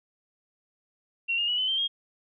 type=tone with pitch steps; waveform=sine; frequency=2739 / 2834 / 2932 / 3034 / 3139 / 3248 Hz; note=F7 / F7 / F#7 / F#7 / G7 / G#7; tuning=-34 / +25 / -16 / +43 / +2 / -39 cents; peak=-24 dBFS; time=1.28-1.88 s; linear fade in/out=20 ms; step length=100 ms; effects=none